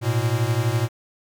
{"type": "beating tone pair", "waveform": "square", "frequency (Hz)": [110, 122], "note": ["A2", "B2"], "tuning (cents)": [0, -21], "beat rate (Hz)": 12, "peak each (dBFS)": -23, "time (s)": [0.01, 0.89], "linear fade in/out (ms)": 50, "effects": []}